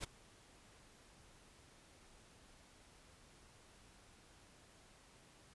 pink noise with ADSR envelope, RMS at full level -41 dBFS, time 0-5.54 s, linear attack 38 ms, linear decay 12 ms, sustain -23 dB, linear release 11 ms, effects resampled to 24000 Hz

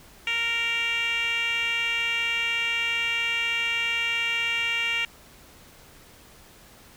10% pulse tone with band-pass filter, 464.2 Hz, A#4, 7 cents flat, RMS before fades -26 dBFS, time 0.27-5.05 s, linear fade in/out 2 ms, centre 2600 Hz, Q 4.6, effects pink hiss -51 dBFS RMS until 6.96 s

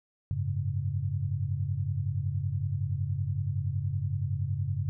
sine chord, F# suspended second, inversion none, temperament equal with one note detuned, 93.14 / 103.83 / 138.59 Hz, F#2 / G#2 / C#3, +12 / 0 / 0 cents, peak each -32 dBFS, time 0.31-4.89 s, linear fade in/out 0 ms, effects none

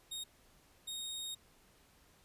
sawtooth tone bursts at uneven times, 3729 Hz, A#7, in tune, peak -37 dBFS, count 2, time 0.11-0.24 / 0.87-1.35 s, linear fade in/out 10 ms, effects pink hiss -66 dBFS RMS until 2.24 s + resampled to 32000 Hz

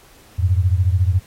sine beating tone pair, 87.31 / 101.31 Hz, F2 / G#2, 0 / -42 cents, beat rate 14 Hz, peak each -15 / -18 dBFS, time 0.38-1.2 s, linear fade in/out 20 ms, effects pink hiss -49 dBFS RMS until 1.26 s + AAC 48 kbps

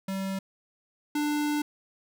square tone pair in turn, 192.8 / 296.2 Hz, G3 / D4, -28 / +15 cents, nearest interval perfect fifth, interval 743 cents, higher second, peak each -30 / -26 dBFS, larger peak second, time 0.08-0.39 / 1.15-1.62 s, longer second, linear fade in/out 5 ms, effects none

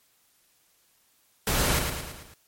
pink noise with echo, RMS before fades -25 dBFS, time 1.47-1.79 s, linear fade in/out 2 ms, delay 110 ms, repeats 5, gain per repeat -5 dB, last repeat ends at 2.34 s, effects white hiss -65 dBFS RMS until 2.47 s + MP3 64 kbps

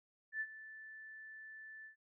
sine tone with ADSR envelope, 1756 Hz, A6, 4 cents flat, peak -35 dBFS, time 0.32-1.96 s, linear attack 85 ms, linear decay 54 ms, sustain -15 dB, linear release 110 ms, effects noise-tail reverb RT60 0.1 s tail -21 dB re dry

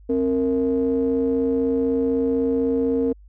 triangle ring-modulated tone, 98 Hz, G2, in tune, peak -13 dBFS, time 0.09-3.13 s, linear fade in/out 10 ms, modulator 364 Hz, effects added 50 Hz sine -44 dBFS peak until 3.28 s

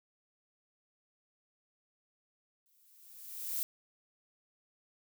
violet noise with exponential growth, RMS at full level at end -33 dBFS, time 2.66-3.63 s, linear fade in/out 0 ms, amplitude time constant 210 ms, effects none

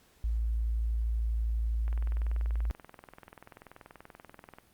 sine tone, 56.2 Hz, A1, 37 cents sharp, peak -27 dBFS, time 0.24-2.71 s, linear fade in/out 0 ms
click train, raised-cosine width 0.5 ms, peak -32 dBFS, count 57, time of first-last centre 1.88-4.585 s, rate 20.7 Hz
effects pink hiss -64 dBFS RMS until 4.73 s + Opus 48 kbps

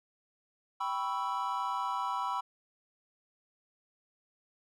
triangle chord, C# half-diminished seventh, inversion second, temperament equal, 784 / 987.8 / 1108.7 / 1318.5 Hz, G5 / B5 / C#6 / E6, 0 / 0 / 0 / 0 cents, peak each -37 / -32 / -37 / -36 dBFS, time 0.8-2.41 s, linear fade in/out 10 ms, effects none

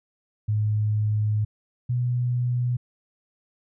sine tone pair in turn, 106.4 / 122.95 Hz, G#2 / B2, +42 / -7 cents, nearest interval minor third, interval 251 cents, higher second, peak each -20 / -21 dBFS, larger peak first, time 0.48-1.45 / 1.89-2.77 s, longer first, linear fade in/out 10 ms, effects none

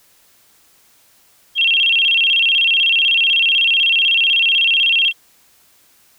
sine tone with vibrato, 2960 Hz, F#7, in tune, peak -11 dBFS, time 1.55-5.13 s, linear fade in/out 50 ms, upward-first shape square, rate 16 Hz, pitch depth 150 cents each way, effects white hiss -53 dBFS RMS until 6.18 s

